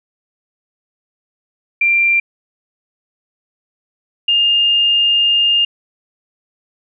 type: tone pair in turn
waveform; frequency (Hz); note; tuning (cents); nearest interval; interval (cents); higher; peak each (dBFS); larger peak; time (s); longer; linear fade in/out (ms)
sine; 2371 / 2820; D7 / F7; +16 / +16; minor third; 300; second; -10; neither; 1.81-2.2 / 4.28-5.65; second; 5
effects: none